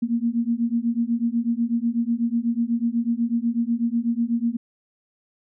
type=beating tone pair; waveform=sine; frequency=230 / 238.1 Hz; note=A#3 / A#3; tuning=-23 / +37 cents; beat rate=8.1 Hz; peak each=-23 dBFS; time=0.02-4.57 s; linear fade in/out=10 ms; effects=none